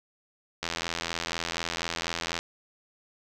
click train, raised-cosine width 0.2 ms, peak -12 dBFS, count 149, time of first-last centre 0.63-2.39 s, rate 84.1 Hz, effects none

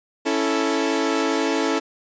sawtooth chord, A major, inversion first, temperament equal, 277.2 / 329.6 / 440 Hz, C#4 / E4 / A4, 0 / 0 / 0 cents, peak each -20 dBFS, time 0.25-1.8 s, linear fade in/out 20 ms, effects resampled to 16000 Hz

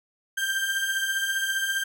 35% pulse beating tone pair, 1568 / 1583 Hz, G6 / G6, 0 / +17 cents, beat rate 15 Hz, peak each -30 / -24 dBFS, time 0.37-1.84 s, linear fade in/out 10 ms, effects none

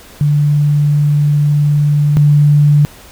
sine tone pair in turn, 146.83 / 146.83 Hz, D3 / D3, 0 / 0 cents, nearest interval unison, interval 0 cents, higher neither, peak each -8 / -5 dBFS, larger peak second, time 0.21-2.17 / 2.17-2.85 s, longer first, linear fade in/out 0 ms, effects pink hiss -38 dBFS RMS until 3.11 s

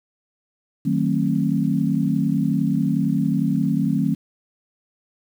sine chord, D# diminished seventh, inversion none, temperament just, 155.56 / 186.68 / 224 / 268.8 Hz, D#3 / F#3 / A3 / C4, 0 / +16 / +31 / +47 cents, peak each -23 dBFS, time 0.85-4.15 s, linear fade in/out 10 ms, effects 8-bit

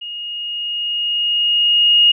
sine tone with level ramp, 2862 Hz, F7, 42 cents sharp, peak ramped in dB -26 to -7 dBFS, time 0.01-2.12 s, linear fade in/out 10 ms, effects none

